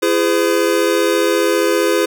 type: tone cluster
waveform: square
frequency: 338.4 / 413.5 / 509 Hz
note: E4 / G#4 / C5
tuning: +45 / -8 / -48 cents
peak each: -18 dBFS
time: 0.02-2.06 s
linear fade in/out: 10 ms
effects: none